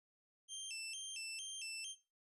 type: tone with vibrato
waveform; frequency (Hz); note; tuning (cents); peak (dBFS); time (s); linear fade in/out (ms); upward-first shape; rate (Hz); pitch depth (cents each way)
20% pulse; 2903; F#7; -34; -38; 0.48-1.96; 50; square; 2.2; 150
effects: noise-tail reverb RT60 0.3 s tail -20 dB re dry + resampled to 24000 Hz